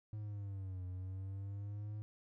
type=linear two-way sweep; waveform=triangle; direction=down then up; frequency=107.6 to 90.7 to 106.7 Hz; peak=-39 dBFS; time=0.13-2.02 s; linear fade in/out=0 ms; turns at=0.85 s; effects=none